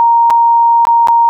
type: tone with dropouts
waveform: sine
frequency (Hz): 932.3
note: A#5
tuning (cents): 0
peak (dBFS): -5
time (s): 0-1.29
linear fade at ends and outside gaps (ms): 0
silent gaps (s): 0.301-0.306 / 0.852-0.87 / 1.073-1.084
effects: none